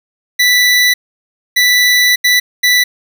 25% pulse tone bursts at uneven times, 1975.5 Hz, B6, in tune, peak -4 dBFS, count 4, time 0.39-0.94 / 1.56-2.16 / 2.24-2.4 / 2.63-2.84 s, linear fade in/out 10 ms, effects none

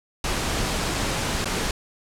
pink noise with dropouts, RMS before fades -25 dBFS, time 0.24-1.71 s, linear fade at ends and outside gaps 2 ms, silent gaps 1.445-1.456 s, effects low-pass 9000 Hz 12 dB/octave

